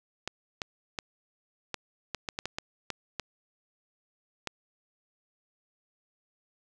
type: clicks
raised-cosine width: 0.2 ms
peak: -15 dBFS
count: 12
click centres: 0.276 / 0.618 / 0.988 / 1.743 / 2.147 / 2.288 / 2.389 / 2.456 / 2.585 / 2.903 / 3.197 / 4.473 s
effects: none